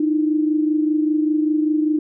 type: tone pair together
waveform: sine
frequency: 304.9 / 330 Hz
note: D#4 / E4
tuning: -35 / +2 cents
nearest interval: minor second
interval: 137 cents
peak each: -16 / -24 dBFS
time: 0-1.99 s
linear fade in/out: 5 ms
effects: none